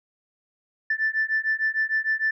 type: beating tone pair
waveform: sine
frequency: 1760 / 1766.6 Hz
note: A6 / A6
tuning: 0 / +6 cents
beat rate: 6.6 Hz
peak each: -24 dBFS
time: 0.9-2.31 s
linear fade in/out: 5 ms
effects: tanh soft clip ceiling -15 dBFS